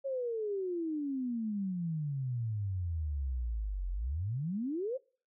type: exponential two-way sweep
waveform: sine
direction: down then up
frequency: 554.4 to 43.65 to 554.4 Hz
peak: -32 dBFS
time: 0.04-4.98 s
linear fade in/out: 20 ms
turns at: 3.91 s
effects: noise-tail reverb RT60 0.4 s tail -24 dB re dry